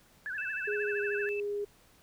sine tone with vibrato, 1606 Hz, G6, 41 cents sharp, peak -34 dBFS, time 0.26-1.29 s, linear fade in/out 0 ms, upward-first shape sine, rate 13 Hz, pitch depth 150 cents each way
sine tone with tremolo, 2637 Hz, E7, in tune, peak -35 dBFS, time 0.38-1.4 s, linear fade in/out 2 ms, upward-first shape triangle, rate 12 Hz, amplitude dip 50%
sine tone with pitch glide, 415.3 to 409.6 Hz, G#4 to G#4, 0 to -24 cents, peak -31 dBFS, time 0.67-1.65 s, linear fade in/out 10 ms, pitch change -24 cents, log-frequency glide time 0.84-0.97 s
effects pink hiss -62 dBFS RMS until 2.02 s

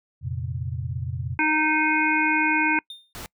sine chord, F suspended fourth, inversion none, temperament equal with one note detuned, 87.31 / 116.54 / 133.64 Hz, F2 / Bb2 / C3, 0 / 0 / +37 cents, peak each -31 dBFS, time 0.21-1.38 s, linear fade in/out 50 ms
harmonic tone, 309.4 Hz, D#4, 10 cents flat, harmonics 1 / 3 / 5 / 7 / 8, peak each -25 / -25 / -25 / -25 / -25 dBFS, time 1.39-2.79 s, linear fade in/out 2 ms
triangle tone with exponential decay, 3632 Hz, A#7, 46 cents flat, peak -31 dBFS, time 2.9-3.13 s, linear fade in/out 2 ms, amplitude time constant 50 ms
pink noise, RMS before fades -37 dBFS, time 3.15-3.26 s, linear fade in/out 0 ms
effects noise-tail reverb RT60 0.1 s tail -26 dB re dry

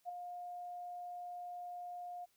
sine tone with ADSR envelope, 710 Hz, F5, 28 cents sharp, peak -37 dBFS, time 0.05-2.26 s, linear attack 40 ms, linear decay 7 ms, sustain -6 dB, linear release 22 ms, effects white hiss -75 dBFS RMS until 2.36 s

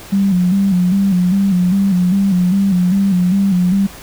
sine tone with vibrato, 188 Hz, F#3, 28 cents sharp, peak -10 dBFS, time 0.12-3.87 s, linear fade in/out 10 ms, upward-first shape square, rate 2.5 Hz, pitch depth 81 cents each way, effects pink hiss -35 dBFS RMS until 4.02 s

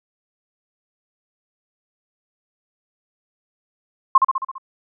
sine tone with echo, 1065 Hz, C6, 30 cents sharp, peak -6 dBFS, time 4.15-4.18 s, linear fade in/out 5 ms, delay 67 ms, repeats 6, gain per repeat -4 dB, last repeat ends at 4.582 s, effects none

